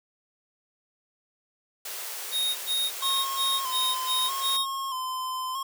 white high-pass noise, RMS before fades -36 dBFS, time 1.85-4.57 s, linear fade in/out 5 ms, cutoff 380 Hz, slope 48 dB/octave
square tone bursts, 3729 Hz, A#7, in tune, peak -25 dBFS, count 7, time 2.31-4.66 s, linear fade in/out 50 ms, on 250 ms, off 100 ms
square tone with vibrato, 1055 Hz, C6, 14 cents sharp, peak -30 dBFS, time 3.02-5.63 s, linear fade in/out 5 ms, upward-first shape square, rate 0.79 Hz, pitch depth 43 cents each way
effects none

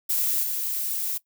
violet noise with level steps, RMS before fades -24 / -28 dBFS, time 0.09-1.18 s, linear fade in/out 10 ms, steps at 0.43 s, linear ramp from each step 2 ms, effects noise-tail reverb RT60 0.1 s tail -18 dB re dry

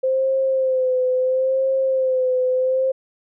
sine tone with vibrato, 520 Hz, C5, 11 cents flat, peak -16 dBFS, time 0.03-2.92 s, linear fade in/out 10 ms, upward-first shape sine, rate 0.74 Hz, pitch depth 40 cents each way, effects none

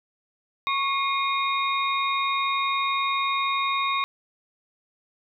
sine tone cluster, 1102 / 2145 / 2450 / 3731 Hz, C#6 / C7 / D#7 / A#7, -11 / +42 / -27 / +1 cents, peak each -24 / -31 / -31 / -30 dBFS, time 0.67-4.04 s, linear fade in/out 0 ms, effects none

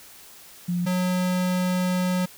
sine / square tone pair in turn, 176.3 / 181.99 Hz, F3 / F#3, +17 / -28 cents, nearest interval minor second, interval 55 cents, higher second, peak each -22 dBFS, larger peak neither, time 0.68-0.86 / 0.86-2.26 s, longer second, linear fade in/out 10 ms, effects white hiss -47 dBFS RMS until 2.37 s

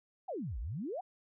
sine exponential two-way sweep, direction down then up, 830.6 to 48 to 807 Hz, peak -36 dBFS, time 0.28-1.01 s, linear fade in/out 10 ms, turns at 0.59 s, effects none

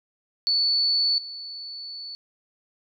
sine tone with level steps, 4459 Hz, C#8, 9 cents sharp, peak -19 / -34 dBFS, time 0.47-2.15 s, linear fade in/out 0 ms, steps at 1.18 s, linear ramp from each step 2 ms, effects none

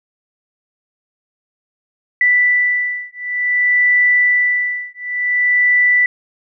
sine beating tone pair, 1975.5 / 1976.05 Hz, B6 / B6, 0 / 0 cents, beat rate 0.55 Hz, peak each -15 dBFS, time 2.21-6.06 s, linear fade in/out 2 ms, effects none

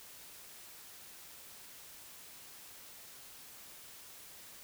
silence, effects white hiss -53 dBFS RMS until 4.63 s

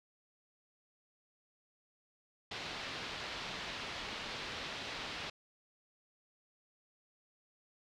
white low-pass noise, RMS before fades -43 dBFS, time 2.51-5.3 s, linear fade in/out 5 ms, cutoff 4200 Hz, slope 24 dB/octave, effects none

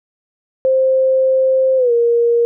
sine tone with pitch glide, 525 to 470.4 Hz, C5 to A#4, +6 to +16 cents, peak -10 dBFS, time 0.65-2.45 s, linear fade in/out 0 ms, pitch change -190 cents, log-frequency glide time 1.77-1.92 s, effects none

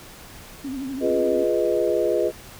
sine tone with vibrato, 268.4 Hz, C4, 44 cents sharp, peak -27 dBFS, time 0.64-1.44 s, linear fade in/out 10 ms, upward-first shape triangle, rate 12 Hz, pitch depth 100 cents each way
sine chord, F half-diminished seventh, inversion none, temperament equal, 349.2 / 415.3 / 493.9 / 622.3 Hz, F4 / Ab4 / Cb5 / Eb5, 0 / 0 / 0 / 0 cents, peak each -24 dBFS, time 1-2.32 s, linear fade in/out 50 ms
effects pink hiss -43 dBFS RMS until 2.59 s

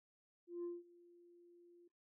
sine tone with ADSR envelope, 347.4 Hz, F4, 9 cents flat, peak -38 dBFS, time 0.47-1.88 s, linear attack 170 ms, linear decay 190 ms, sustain -24 dB, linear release 6 ms, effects noise-tail reverb RT60 0.4 s tail -25 dB re dry + tanh soft clip ceiling -39 dBFS

